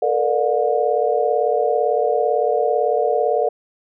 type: tone cluster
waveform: sine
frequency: 441.3 / 479.2 / 593 / 720 Hz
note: A4 / A#4 / D5 / F#5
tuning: +5 / +48 / +17 / -47 cents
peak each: -21 dBFS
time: 0.02-3.49 s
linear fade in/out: 5 ms
effects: none